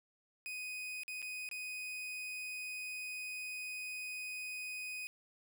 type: tone with dropouts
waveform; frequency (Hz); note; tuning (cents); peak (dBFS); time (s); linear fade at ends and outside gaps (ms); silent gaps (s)
40% pulse; 2498; D#7; +6; -40; 0.46-5.07; 0; 1.034-1.08 / 1.219-1.226 / 1.489-1.513
effects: none